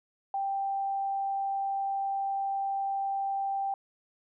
sine tone, 786 Hz, G5, 4 cents sharp, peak -28 dBFS, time 0.34-3.74 s, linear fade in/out 2 ms, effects none

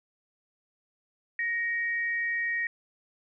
sine tone pair together, 1872 / 2292 Hz, A#6 / D7, +7 / -43 cents, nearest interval major third, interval 350 cents, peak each -27 / -37 dBFS, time 1.39-2.67 s, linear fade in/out 2 ms, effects none

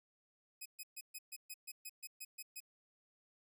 5% pulse tone bursts, 2524 Hz, D#7, 24 cents sharp, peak -36 dBFS, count 12, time 0.61-2.604 s, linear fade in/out 10 ms, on 47 ms, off 130 ms, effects none

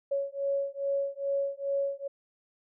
sine beating tone pair, 555 / 557.4 Hz, C#5 / C#5, +2 / +9 cents, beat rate 2.4 Hz, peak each -31 dBFS, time 0.11-2.08 s, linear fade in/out 10 ms, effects none

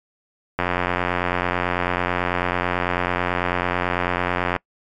click train, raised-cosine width 0.5 ms, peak -5 dBFS, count 355, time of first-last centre 0.59-4.563 s, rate 89.1 Hz, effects noise-tail reverb RT60 0.1 s tail -24 dB re dry + MP3 96 kbps

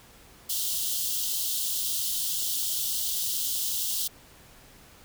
white high-pass noise, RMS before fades -29 dBFS, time 0.49-4.08 s, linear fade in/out 10 ms, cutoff 2900 Hz, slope 96 dB/octave, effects pink hiss -53 dBFS RMS until 5.04 s

